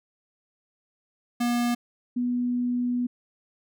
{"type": "tone pair in turn", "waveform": ["square", "sine"], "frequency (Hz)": [240, 245.2], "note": ["B3", "B3"], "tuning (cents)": [-49, -12], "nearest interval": "unison", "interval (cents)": 37, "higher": "second", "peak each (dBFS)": -23, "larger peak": "neither", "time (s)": [[1.4, 1.75], [2.16, 3.07]], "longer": "second", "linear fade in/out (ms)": 10, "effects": []}